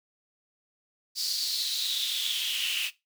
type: noise with high-pass filter sweep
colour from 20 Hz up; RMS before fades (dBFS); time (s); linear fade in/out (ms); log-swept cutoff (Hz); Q
pink; -30; 1.15-2.91; 50; 4800 to 2700; 7
effects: noise-tail reverb RT60 0.2 s tail -17 dB re dry